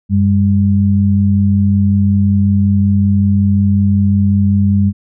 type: tone pair together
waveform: sine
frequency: 95.2 / 200.6 Hz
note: F#2 / G3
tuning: +50 / +40 cents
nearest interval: octave + minor second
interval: 1290 cents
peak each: -11 dBFS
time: 0.09-4.93 s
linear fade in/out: 50 ms
effects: none